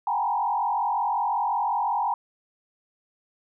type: tone with frequency modulation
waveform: sine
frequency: 880 Hz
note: A5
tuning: in tune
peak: -22 dBFS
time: 0.07-2.14 s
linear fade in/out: 2 ms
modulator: 45.5 Hz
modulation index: 2.3
effects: none